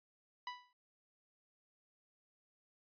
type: tone with exponential decay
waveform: sawtooth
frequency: 987.8 Hz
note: B5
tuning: in tune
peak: -35 dBFS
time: 0.47-0.73 s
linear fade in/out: 2 ms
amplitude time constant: 56 ms
effects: resampled to 11025 Hz